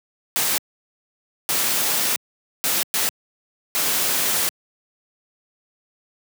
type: noise bursts at uneven times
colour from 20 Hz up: white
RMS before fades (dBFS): -21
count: 5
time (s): 0.36-0.58 / 1.49-2.16 / 2.64-2.83 / 2.94-3.09 / 3.75-4.49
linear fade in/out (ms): 0
effects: high-pass 150 Hz 12 dB/octave